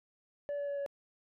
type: tone with pitch steps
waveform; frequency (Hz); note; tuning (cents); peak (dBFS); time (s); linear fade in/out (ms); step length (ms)
sine; 576 / 571.7 / 567.4 / 563.2; D5 / D5 / C#5 / C#5; -34 / -47 / +40 / +27; -31; 0.49-0.862; 0; 93
effects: tanh soft clip ceiling -33 dBFS